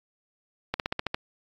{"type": "slowing click train", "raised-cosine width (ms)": 0.3, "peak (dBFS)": -11, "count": 7, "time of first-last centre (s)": [0.74, 1.145], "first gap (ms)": 58, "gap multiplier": 1.06, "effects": ["AAC 48 kbps"]}